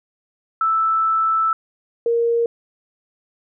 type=tone pair in turn; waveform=sine; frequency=1318.5 / 467.1 Hz; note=E6 / A#4; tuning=0 / +3 cents; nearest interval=octave + tritone; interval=1797 cents; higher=first; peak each=-15 dBFS; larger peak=neither; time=0.61-1.53 / 2.06-2.46 s; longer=first; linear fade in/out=2 ms; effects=none